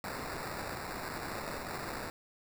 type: noise with sample-and-hold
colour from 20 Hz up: violet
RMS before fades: -40 dBFS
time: 0.04-2.1 s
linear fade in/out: 0 ms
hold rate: 3150 Hz
effects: none